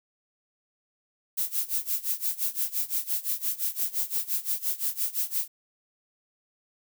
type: noise with tremolo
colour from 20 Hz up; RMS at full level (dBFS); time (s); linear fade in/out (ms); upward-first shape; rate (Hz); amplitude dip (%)
violet; -26; 1.37-5.48; 10; sine; 5.8; 90
effects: none